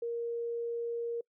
sine tone, 468.5 Hz, A#4, 9 cents sharp, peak -32 dBFS, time 0.02-1.21 s, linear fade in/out 5 ms, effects noise-tail reverb RT60 0.1 s tail -26 dB re dry

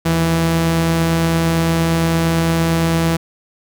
sawtooth tone pair together, 78.16 / 165.1 Hz, D#2 / E3, +8 / +3 cents, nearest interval octave + minor second, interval 1295 cents, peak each -21 / -10 dBFS, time 0.05-3.17 s, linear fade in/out 10 ms, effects none

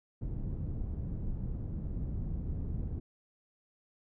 pink low-pass noise, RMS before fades -36 dBFS, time 0.21-3 s, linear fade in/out 10 ms, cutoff 180 Hz, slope 12 dB/octave, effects none

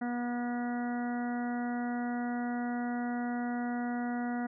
harmonic tone, 241.8 Hz, B3, 36 cents flat, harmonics 1 / 2 / 3 / 4 / 5 / 6 / 7 / 8, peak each -32 / -46 / -39 / -50 / -51 / -45 / -52 / -48 dBFS, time 0.01-4.47 s, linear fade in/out 10 ms, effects none

